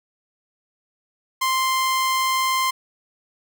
sawtooth tone, 1046.5 Hz, C6, in tune, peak -15 dBFS, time 1.41-2.71 s, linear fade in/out 10 ms, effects none

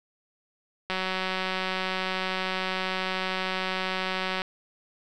click train, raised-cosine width 0.3 ms, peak -13 dBFS, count 659, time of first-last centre 0.9-4.419 s, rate 187 Hz, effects none

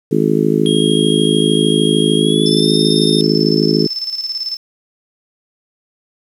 harmonic tone, 53.3 Hz, G#1, 46 cents sharp, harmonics 3 / 4 / 5 / 6 / 7 / 8, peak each -18 / -18 / -18 / -18 / -18 / -18 dBFS, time 0.11-3.87 s, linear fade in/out 10 ms
square tone with pitch glide, 3264 to 3643 Hz, G#7 to A#7, -31 to -41 cents, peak -19 dBFS, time 0.66-3.21 s, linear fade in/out 0 ms, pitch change +190 cents, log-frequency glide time 2.18-2.71 s
sine tone with tremolo, 5274 Hz, E8, in tune, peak -17 dBFS, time 2.46-4.57 s, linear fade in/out 2 ms, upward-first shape square, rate 18 Hz, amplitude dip 60%
effects resampled to 32000 Hz + 7-bit

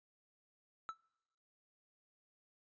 triangle tone with exponential decay, 1316 Hz, E6, 3 cents flat, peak -34 dBFS, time 0.89-0.97 s, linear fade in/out 0 ms, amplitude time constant 16 ms, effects noise-tail reverb RT60 1.0 s tail -26 dB re dry + resampled to 16000 Hz

